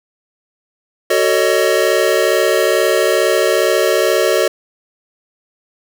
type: chord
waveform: square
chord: D# half-diminished seventh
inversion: first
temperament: just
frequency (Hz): 373.4 / 448 / 560 / 622.3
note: F#4 / A4 / C#5 / D#5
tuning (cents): +16 / +31 / +18 / 0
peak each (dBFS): -18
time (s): 1.1-4.48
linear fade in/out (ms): 5
effects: none